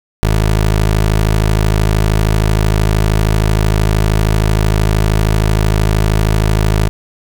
20% pulse tone, 53 Hz, G#1, 36 cents sharp, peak -5 dBFS, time 0.23-6.89 s, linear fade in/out 0 ms, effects none

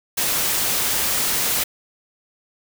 white noise, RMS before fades -21 dBFS, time 0.17-1.64 s, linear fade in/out 10 ms, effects none

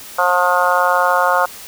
harmonic tone, 178.8 Hz, F3, 41 cents sharp, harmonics 3 / 4 / 5 / 6 / 7 / 8, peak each -19 / -19 / -19 / -19 / -19 / -19 dBFS, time 0.18-1.46 s, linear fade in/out 10 ms, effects white hiss -35 dBFS RMS until 1.67 s

